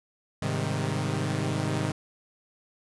sawtooth chord, Ab major seventh, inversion none, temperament equal with one note detuned, 103.83 / 131.8 / 155.56 / 196 Hz, Ab2 / C3 / Eb3 / G3, 0 / +13 / 0 / 0 cents, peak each -28 / -27 / -27 / -33 dBFS, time 0.42-1.92 s, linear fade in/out 5 ms, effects resampled to 24000 Hz

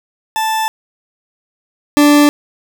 40% pulse tone pair in turn, 880 / 292.7 Hz, A5 / D4, 0 / -6 cents, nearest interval octave + perfect fifth, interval 1906 cents, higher first, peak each -13 / -5 dBFS, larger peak second, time 0.36-0.68 / 1.97-2.29 s, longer neither, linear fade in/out 0 ms, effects none

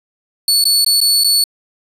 sawtooth tone with dropouts, 4435 Hz, C#8, in tune, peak -7 dBFS, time 0.48-1.44 s, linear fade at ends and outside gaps 2 ms, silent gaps 0.641-0.653 / 0.847-0.863 / 1.004-1.013 / 1.237-1.244 s, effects resampled to 32000 Hz

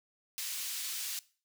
pink high-pass noise, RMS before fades -38 dBFS, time 0.38-1.19 s, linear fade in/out 0 ms, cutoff 3500 Hz, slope 12 dB/octave, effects noise-tail reverb RT60 0.4 s tail -20 dB re dry

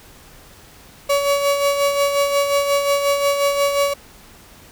35% pulse tone with tremolo, 565 Hz, C#5, 33 cents sharp, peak -12 dBFS, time 1.09-3.94 s, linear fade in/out 10 ms, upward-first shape sine, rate 5.6 Hz, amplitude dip 50%, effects pink hiss -45 dBFS RMS until 4.71 s

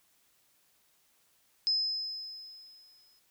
sine tone with exponential decay, 5100 Hz, D#8, 42 cents sharp, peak -24 dBFS, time 1.67-3.19 s, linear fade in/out 0 ms, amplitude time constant 330 ms, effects white hiss -69 dBFS RMS until 3.3 s

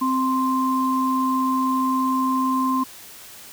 sine tone pair together, 261.6 / 1046.4 Hz, C4 / C6, 0 / 0 cents, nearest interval 2 octaves, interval 2400 cents, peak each -21 dBFS, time 0.01-2.84 s, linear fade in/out 10 ms, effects white hiss -42 dBFS RMS until 3.52 s

